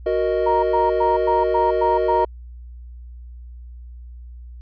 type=chord; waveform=triangle; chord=D# minor; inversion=first; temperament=equal; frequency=370 / 466.2 / 622.3 Hz; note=F#4 / A#4 / D#5; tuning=0 / 0 / 0 cents; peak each=-20 dBFS; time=0.06-2.25 s; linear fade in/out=5 ms
type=tone bursts; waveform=sine; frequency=937 Hz; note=A#5; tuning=9 cents sharp; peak=-17 dBFS; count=7; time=0.46-2.25 s; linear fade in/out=10 ms; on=170 ms; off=100 ms
effects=added 60 Hz sine -35 dBFS peak until 4.61 s + resampled to 11025 Hz